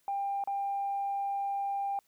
sine tone with dropouts, 796 Hz, G5, 26 cents sharp, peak -29 dBFS, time 0.08-1.99 s, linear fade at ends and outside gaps 1 ms, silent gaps 0.439-0.474 s, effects tanh soft clip ceiling -25 dBFS + white hiss -71 dBFS RMS until 2.07 s

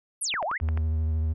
sine exponential two-way sweep, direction down then up, 11840 to 570 to 2228 Hz, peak -26 dBFS, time 0.21-0.58 s, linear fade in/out 10 ms, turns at 0.44 s
click train, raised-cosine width 0.5 ms, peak -21 dBFS, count 6, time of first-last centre 0.34-0.775 s, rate 11.5 Hz
triangle tone with vibrato, 79 Hz, D#2, 27 cents sharp, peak -21 dBFS, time 0.61-1.34 s, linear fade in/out 20 ms, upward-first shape sine, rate 13 Hz, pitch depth 28 cents each way
effects none

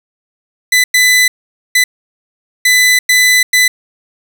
sawtooth tone bursts at uneven times, 2000 Hz, B6, 21 cents sharp, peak -3 dBFS, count 6, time 0.72-0.84 / 0.94-1.28 / 1.75-1.84 / 2.65-2.99 / 3.09-3.43 / 3.53-3.68 s, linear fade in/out 5 ms, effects none

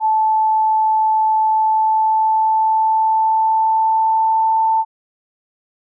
sine tone with pitch glide, 873 to 888.3 Hz, A5 to A5, -14 to +16 cents, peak -12 dBFS, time 0-4.85 s, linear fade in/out 50 ms, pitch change +30 cents, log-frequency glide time 1.44-4.58 s, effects none

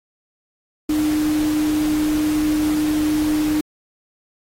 sine tone in noise, 304.2 Hz, D#4, 39 cents flat, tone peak -16 dBFS, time 0.89-3.61 s, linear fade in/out 5 ms, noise pink, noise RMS -31 dBFS, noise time 0.89-3.61 s, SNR +12 dB, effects AAC 48 kbps

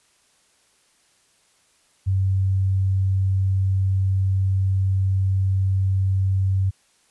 sine tone, 95.8 Hz, G2, 39 cents flat, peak -17 dBFS, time 2.06-6.71 s, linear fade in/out 20 ms, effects white hiss -61 dBFS RMS until 7.1 s + resampled to 24000 Hz

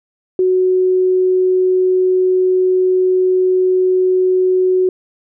sine tone, 370 Hz, F#4, in tune, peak -10 dBFS, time 0.39-4.89 s, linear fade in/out 2 ms, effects none

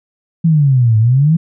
sine exponential two-way sweep, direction down then up, 169.5 to 107.1 to 169.5 Hz, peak -7 dBFS, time 0.44-1.37 s, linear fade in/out 10 ms, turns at 0.98 s, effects none

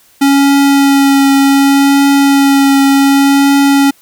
square tone with vibrato, 277.2 Hz, C#4, in tune, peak -6 dBFS, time 0.21-3.91 s, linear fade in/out 10 ms, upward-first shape triangle, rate 0.67 Hz, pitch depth 15 cents each way, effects white hiss -47 dBFS RMS until 4.01 s

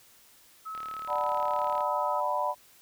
sine tone with pitch glide, 1291 to 1278.4 Hz, E6 to D#6, -37 to +47 cents, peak -35 dBFS, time 0.65-2.21 s, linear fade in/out 20 ms, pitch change -16 cents, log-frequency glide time 1.03-1.72 s
click train, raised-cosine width 0.3 ms, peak -29 dBFS, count 40, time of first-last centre 0.75-1.807 s, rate 36.9 Hz
sine chord, B minor seventh, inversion first, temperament just, 592.7 / 740.8 / 889 / 987.8 Hz, D5 / F#5 / A5 / B5, +16 / +2 / +18 / 0 cents, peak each -32 / -34 / -34 / -29 dBFS, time 1.07-2.55 s, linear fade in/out 50 ms
effects white hiss -58 dBFS RMS until 2.81 s

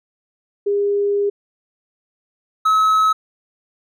sine / triangle tone pair in turn, 405.4 / 1287.1 Hz, G#4 / E6, -42 / -42 cents, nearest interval octave + minor sixth, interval 2000 cents, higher second, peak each -15 / -10 dBFS, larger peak second, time 0.66-1.3 / 2.65-3.13 s, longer first, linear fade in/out 10 ms, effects none

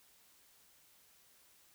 silence, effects white hiss -66 dBFS RMS until 1.74 s

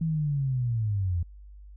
sine linear sweep, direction down, 165.3 to 82.41 Hz, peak -24 dBFS, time 0.01-1.23 s, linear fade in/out 5 ms, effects added 50 Hz sine -44 dBFS peak until 1.76 s

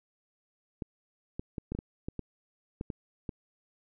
clicks, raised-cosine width 3 ms, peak -22 dBFS, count 11, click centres 0.822 / 1.395 / 1.582 / 1.72 / 1.75 / 1.789 / 2.085 / 2.193 / 2.811 / 2.902 / 3.292 s, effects none

